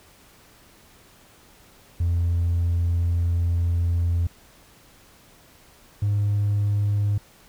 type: tone pair in turn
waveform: triangle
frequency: 85.7 / 102.51 Hz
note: F2 / G#2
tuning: -32 / -22 cents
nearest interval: minor third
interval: 310 cents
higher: second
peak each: -16 dBFS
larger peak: neither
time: 2-4.27 / 6.02-7.18 s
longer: first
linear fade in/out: 5 ms
effects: tanh soft clip ceiling -15 dBFS + pink hiss -53 dBFS RMS until 7.48 s